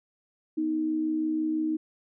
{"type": "tone pair together", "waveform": "sine", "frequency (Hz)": [246.7, 312.7], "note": ["B3", "D#4"], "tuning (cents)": [-2, 9], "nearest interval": "major third", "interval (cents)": 411, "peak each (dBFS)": [-35, -25], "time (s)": [0.57, 1.77], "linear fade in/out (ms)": 10, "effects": []}